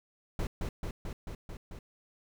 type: noise with echo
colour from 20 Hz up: brown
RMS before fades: -32 dBFS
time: 0.39-0.47 s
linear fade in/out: 2 ms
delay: 220 ms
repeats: 6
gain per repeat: -2 dB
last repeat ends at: 1.79 s
effects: none